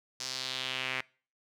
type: tone with band-pass filter sweep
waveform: sawtooth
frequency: 130 Hz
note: C3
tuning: 11 cents flat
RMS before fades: -36 dBFS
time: 0.2-1.01 s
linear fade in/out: 5 ms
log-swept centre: 5500 to 2200 Hz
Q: 2.7
effects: noise-tail reverb RT60 0.4 s tail -24 dB re dry